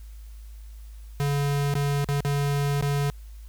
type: tone with dropouts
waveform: square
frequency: 142.4 Hz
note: C#3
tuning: 47 cents sharp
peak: -23 dBFS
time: 1.2-3.1 s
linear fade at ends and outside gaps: 0 ms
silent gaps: 1.74-1.753 / 2.044-2.088 / 2.205-2.249 / 2.811-2.825 s
effects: added 53 Hz sine -39 dBFS peak until 3.48 s + white hiss -59 dBFS RMS until 3.48 s